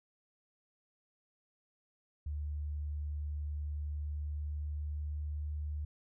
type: tone with pitch glide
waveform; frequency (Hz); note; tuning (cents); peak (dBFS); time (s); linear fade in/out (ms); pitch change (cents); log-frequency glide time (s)
sine; 74.1 to 74.83; D2 to D2; +16 to +33; -35; 2.26-5.85; 5; +17; 3.84-5.66
effects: none